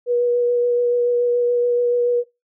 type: tone with vibrato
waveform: sine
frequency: 483.8 Hz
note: B4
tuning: 36 cents flat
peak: -15 dBFS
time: 0.06-2.24 s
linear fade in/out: 50 ms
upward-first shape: sine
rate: 7 Hz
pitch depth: 12 cents each way
effects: noise-tail reverb RT60 0.2 s tail -18 dB re dry